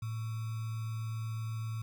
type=tone with sample-and-hold; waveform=sine; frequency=111.5 Hz; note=A2; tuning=23 cents sharp; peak=-34 dBFS; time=0.02-1.82 s; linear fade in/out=5 ms; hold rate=1225 Hz; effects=none